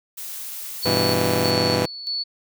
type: noise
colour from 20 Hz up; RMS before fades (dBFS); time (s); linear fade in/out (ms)
blue; -33; 0.17-1.51; 10
type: tone with tremolo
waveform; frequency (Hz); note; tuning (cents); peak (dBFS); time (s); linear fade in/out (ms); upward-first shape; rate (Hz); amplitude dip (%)
sine; 4435; C#8; 0; -23; 0.82-2.24; 20; square; 1.6; 65
type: chord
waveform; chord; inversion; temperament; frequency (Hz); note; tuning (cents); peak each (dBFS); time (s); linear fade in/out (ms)
10% pulse; E minor; first; just; 98.89 / 123.61 / 164.81; G2 / B2 / E3; +16 / +2 / 0; -16; 0.85-1.86; 10
effects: none